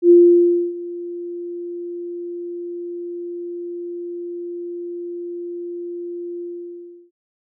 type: tone with ADSR envelope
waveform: sine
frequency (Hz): 347.9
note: F4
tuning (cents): -7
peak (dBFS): -5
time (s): 0.02-7.11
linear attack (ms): 80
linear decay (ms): 630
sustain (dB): -21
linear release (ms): 700
effects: none